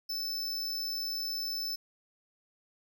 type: tone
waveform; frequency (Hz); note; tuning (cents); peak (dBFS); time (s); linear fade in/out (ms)
square; 5274; E8; 0; -33; 0.09-1.76; 10
effects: none